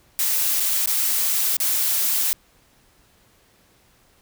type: noise with dropouts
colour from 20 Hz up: blue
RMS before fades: -21 dBFS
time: 0.19-2.33 s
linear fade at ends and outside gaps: 0 ms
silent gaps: 0.599-0.604 / 0.859-0.874 / 1.568-1.602 s
effects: pink hiss -58 dBFS RMS until 4.21 s